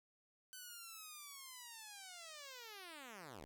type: linear sweep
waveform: 5% pulse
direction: down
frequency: 1523 to 57.6 Hz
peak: -40 dBFS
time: 0.53-3.45 s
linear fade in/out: 0 ms
effects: none